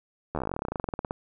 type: slowing click train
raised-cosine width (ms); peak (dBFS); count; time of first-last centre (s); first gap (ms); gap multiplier
1; -16; 26; 0.35-1.109; 12; 1.07
effects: none